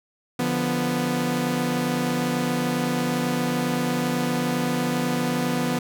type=chord; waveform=sawtooth; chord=B diminished; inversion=first; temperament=equal; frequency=146.83 / 174.61 / 246.9 Hz; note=D3 / F3 / B3; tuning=0 / 0 / 0 cents; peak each=-26 / -24 / -20 dBFS; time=0.39-5.79 s; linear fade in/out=5 ms; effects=none